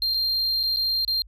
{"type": "tone with dropouts", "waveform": "triangle", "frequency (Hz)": 4186, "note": "C8", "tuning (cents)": 0, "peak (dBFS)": -20, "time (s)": [0.02, 1.22], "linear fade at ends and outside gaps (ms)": 1, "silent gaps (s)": [[0.139, 0.143], [0.631, 0.635], [0.762, 0.769], [1.049, 1.078]], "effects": ["added 50 Hz sine -45 dBFS peak until 1.27 s"]}